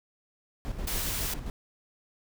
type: noise with tremolo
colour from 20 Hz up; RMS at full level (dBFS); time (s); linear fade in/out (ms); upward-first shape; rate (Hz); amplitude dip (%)
brown; -33; 0.65-1.5; 0; square; 7.4; 50
type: noise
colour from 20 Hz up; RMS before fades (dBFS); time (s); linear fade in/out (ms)
white; -33; 0.87-1.34; 5
effects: none